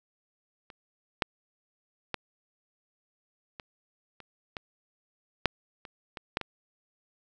clicks, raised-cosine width 0.3 ms, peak -30 / -8 / -14 / -24 / -30 / -20 / -6 / -27 / -22 / -11 / -18 dBFS, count 11, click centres 0.702 / 1.222 / 2.143 / 3.598 / 4.203 / 4.568 / 5.457 / 5.852 / 6.172 / 6.371 / 6.413 s, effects none

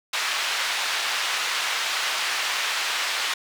white band-pass noise, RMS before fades -26 dBFS, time 0.13-3.34 s, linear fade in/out 5 ms, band 960 to 3600 Hz, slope 12 dB/octave, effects none

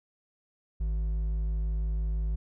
triangle tone with hard clipping, 53 Hz, G#1, 36 cents sharp, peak -28 dBFS, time 0.8-2.36 s, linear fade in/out 10 ms, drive 8 dB, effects none

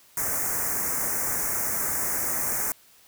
white band-stop noise, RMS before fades -27 dBFS, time 0.17-2.72 s, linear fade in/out 2 ms, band 2100 to 5900 Hz, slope 48 dB/octave, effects white hiss -56 dBFS RMS until 3.07 s

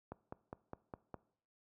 click train, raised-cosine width 1 ms, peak -30 dBFS, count 6, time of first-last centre 0.12-1.142 s, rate 4.89 Hz, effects noise-tail reverb RT60 0.6 s tail -20 dB re dry + high-pass 60 Hz 12 dB/octave

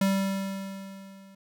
square tone with level ramp, 194.5 Hz, G3, 13 cents flat, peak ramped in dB -21 to -50 dBFS, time 0.01-1.35 s, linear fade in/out 5 ms, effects none

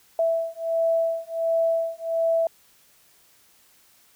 sine beating tone pair, 659.3 / 660.7 Hz, E5 / E5, 0 / +4 cents, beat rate 1.4 Hz, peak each -24 dBFS, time 0.19-2.47 s, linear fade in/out 2 ms, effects white hiss -58 dBFS RMS until 4.15 s

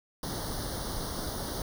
pink noise with comb filter, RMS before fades -35 dBFS, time 0.23-1.62 s, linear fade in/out 2 ms, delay 0.2 ms, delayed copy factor +1, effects none

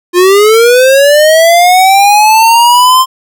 square linear sweep, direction up, 347.2 to 1050 Hz, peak -3 dBFS, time 0.13-3.06 s, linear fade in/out 50 ms, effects none

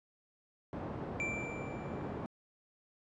pink band-pass noise, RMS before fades -41 dBFS, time 0.73-2.26 s, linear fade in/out 0 ms, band 100 to 860 Hz, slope 12 dB/octave
triangle tone with exponential decay, 2349 Hz, D7, in tune, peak -31 dBFS, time 1.2-2.26 s, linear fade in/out 0 ms, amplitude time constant 230 ms
effects resampled to 22050 Hz

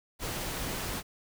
pink noise, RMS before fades -35 dBFS, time 0.19-1.03 s, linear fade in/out 50 ms, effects none

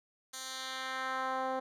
10% pulse tone with band-pass filter sweep, 261.6 Hz, C4, in tune, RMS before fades -37 dBFS, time 0.33-1.6 s, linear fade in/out 10 ms, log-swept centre 7100 to 560 Hz, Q 1.1, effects none

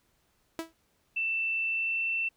sawtooth tone with exponential decay, 327 Hz, E4, 14 cents flat, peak -26 dBFS, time 0.59-0.73 s, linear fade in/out 0 ms, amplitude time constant 30 ms
sine tone with pitch glide, 2668 to 2683 Hz, E7 to E7, +20 to +30 cents, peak -27 dBFS, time 1.16-2.29 s, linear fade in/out 10 ms, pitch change +10 cents, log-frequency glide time 1.66-2.04 s
effects pink hiss -71 dBFS RMS until 2.36 s

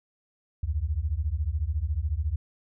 sine beating tone pair, 69.3 / 83.3 Hz, C#2 / E2, 0 / +19 cents, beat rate 14 Hz, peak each -28 dBFS, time 0.63-2.36 s, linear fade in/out 5 ms, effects none

